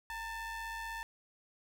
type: ring-modulated tone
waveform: square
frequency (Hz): 434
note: A4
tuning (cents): -24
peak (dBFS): -37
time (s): 0.1-1.03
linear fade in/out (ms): 0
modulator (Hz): 1350
effects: none